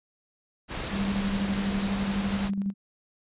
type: noise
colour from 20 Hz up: pink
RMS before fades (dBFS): -33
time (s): 0.68-2.51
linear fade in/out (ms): 50
type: tone with tremolo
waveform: sine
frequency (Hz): 197.7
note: G3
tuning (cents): +15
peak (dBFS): -24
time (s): 0.91-2.74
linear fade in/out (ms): 50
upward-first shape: square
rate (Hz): 12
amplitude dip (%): 45
effects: resampled to 8000 Hz